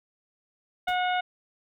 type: harmonic tone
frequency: 727 Hz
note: F#5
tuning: 31 cents flat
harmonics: 1 / 2 / 3 / 4 / 5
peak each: -25 / -31 / -35 / -37 / -39 dBFS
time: 0.87-1.21 s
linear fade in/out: 10 ms
type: noise with exponential decay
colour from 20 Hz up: pink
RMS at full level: -42 dBFS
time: 0.88-1.03 s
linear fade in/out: 2 ms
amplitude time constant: 31 ms
effects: none